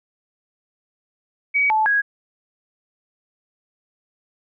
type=tone with pitch steps; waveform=sine; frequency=2265 / 869 / 1650 Hz; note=C#7 / A5 / G#6; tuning=+37 / -22 / -12 cents; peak=-15 dBFS; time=1.54-2.02 s; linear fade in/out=20 ms; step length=160 ms; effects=none